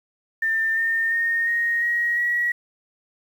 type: tone with pitch steps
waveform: sine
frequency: 1795 / 1819 / 1843.3 / 1868 / 1893 / 1918.3 Hz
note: A6 / A#6 / A#6 / A#6 / A#6 / A#6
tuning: +34 / -43 / -20 / +3 / +26 / +49 cents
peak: -19 dBFS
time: 0.42-2.52 s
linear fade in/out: 5 ms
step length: 350 ms
effects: 8-bit